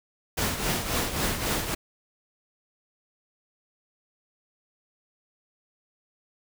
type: noise with tremolo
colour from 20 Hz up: pink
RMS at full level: -25 dBFS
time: 0.37-1.75 s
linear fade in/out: 10 ms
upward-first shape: triangle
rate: 3.7 Hz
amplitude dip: 65%
effects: none